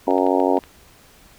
harmonic tone, 92.5 Hz, F#2, in tune, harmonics 3 / 4 / 5 / 6 / 7 / 8 / 9 / 10, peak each -21 / -22 / -23 / -24 / -24 / -25 / -26 / -26 dBFS, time 0.07-0.59 s, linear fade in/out 5 ms
clicks, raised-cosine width 0.3 ms, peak -23 dBFS, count 6, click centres 0.108 / 0.181 / 0.266 / 0.401 / 0.571 / 0.638 s
effects pink hiss -50 dBFS RMS until 1.38 s

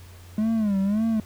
triangle tone with vibrato, 209.1 Hz, G#3, 12 cents sharp, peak -18 dBFS, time 0.38-1.2 s, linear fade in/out 2 ms, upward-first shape sine, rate 1.8 Hz, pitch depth 140 cents each way, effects added 89 Hz sine -43 dBFS peak until 1.25 s + pink hiss -51 dBFS RMS until 1.25 s

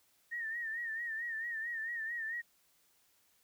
sine tone with vibrato, 1835 Hz, A#6, 28 cents flat, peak -36 dBFS, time 0.31-2.42 s, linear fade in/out 20 ms, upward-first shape sine, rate 4.5 Hz, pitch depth 73 cents each way, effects white hiss -71 dBFS RMS until 3.43 s

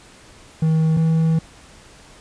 triangle tone pair in turn, 159.4 / 161.63 Hz, D#3 / E3, +42 / -34 cents, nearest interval unison, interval 24 cents, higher second, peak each -12 dBFS, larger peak neither, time 0.62-0.97 / 0.97-1.39 s, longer second, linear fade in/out 5 ms, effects pink hiss -46 dBFS RMS until 2.2 s + resampled to 22050 Hz

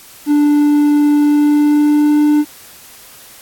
triangle tone with pitch glide, 293.7 to 297.6 Hz, D4 to D4, 0 to +23 cents, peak -6 dBFS, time 0.26-2.45 s, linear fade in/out 50 ms, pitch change +23 cents, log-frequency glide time 1.2-2.25 s, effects white hiss -39 dBFS RMS until 3.41 s + AAC 64 kbps

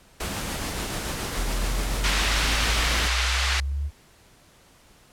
pink noise with tremolo, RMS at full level -29 dBFS, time 0.2-3.08 s, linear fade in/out 5 ms, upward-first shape triangle, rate 7 Hz, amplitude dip 25%
sine exponential sweep, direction up, 39.5 to 73.42 Hz, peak -24 dBFS, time 1.34-3.91 s, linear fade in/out 50 ms
pink band-pass noise, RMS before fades -26 dBFS, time 2.04-3.6 s, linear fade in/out 0 ms, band 1400 to 4900 Hz, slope 12 dB/octave
effects pink hiss -55 dBFS RMS until 5.12 s + low-pass 12000 Hz 12 dB/octave

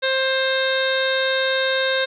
harmonic tone, 528 Hz, C5, 16 cents sharp, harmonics 1 / 2 / 3 / 4 / 5 / 6 / 7 / 8, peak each -21 / -31 / -23 / -31 / -32 / -37 / -26 / -33 dBFS, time 0.02-2.06 s, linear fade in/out 20 ms, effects none

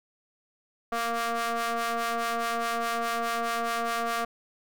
sawtooth ring-modulated tone, 233.1 Hz, A#3, in tune, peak -20 dBFS, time 0.92-4.25 s, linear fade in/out 5 ms, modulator 930 Hz, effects none

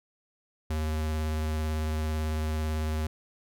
square tone with vibrato, 77.78 Hz, D#2, in tune, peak -28 dBFS, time 0.7-3.07 s, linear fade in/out 5 ms, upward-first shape sine, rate 18 Hz, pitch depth 16 cents each way, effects none

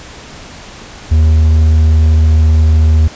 triangle tone, 78.5 Hz, D#2, 16 cents sharp, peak -3 dBFS, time 1.11-3.08 s, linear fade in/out 10 ms, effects pink hiss -32 dBFS RMS until 3.15 s + resampled to 16000 Hz

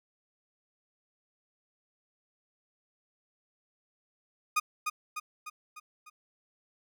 30% pulse tone with echo, 1233 Hz, D#6, 16 cents flat, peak -21 dBFS, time 4.56-4.6 s, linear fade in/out 10 ms, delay 300 ms, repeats 5, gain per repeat -5 dB, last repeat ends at 6.1 s, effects none

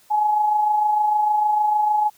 sine tone with amplitude modulation, 845 Hz, G#5, 30 cents sharp, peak -14 dBFS, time 0.1-2.1 s, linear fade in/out 20 ms, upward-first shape sine, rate 26.6 Hz, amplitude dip 40%, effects white hiss -55 dBFS RMS until 2.17 s

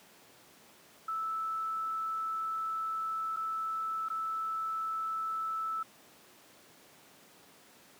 sine tone with dropouts, 1314 Hz, E6, 6 cents flat, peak -32 dBFS, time 1.08-5.83 s, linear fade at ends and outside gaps 5 ms, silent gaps 3.363-3.369 / 4.086-4.1 s, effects pink hiss -58 dBFS RMS until 7.99 s + high-pass 200 Hz 12 dB/octave

